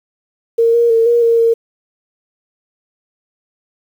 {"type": "tone with pitch steps", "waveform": "sine", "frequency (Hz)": [461.1, 470.1, 454.9, 473.2, 462.4, 459.6], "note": ["A#4", "A#4", "A#4", "A#4", "A#4", "A#4"], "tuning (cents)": [-19, 15, -42, 26, -14, -25], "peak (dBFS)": -8, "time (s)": [0.58, 1.54], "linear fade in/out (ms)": 10, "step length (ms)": 160, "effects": ["7-bit"]}